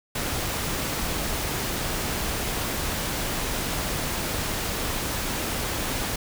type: noise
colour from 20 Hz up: pink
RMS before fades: -28 dBFS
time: 0.15-6.16 s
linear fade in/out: 5 ms
effects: none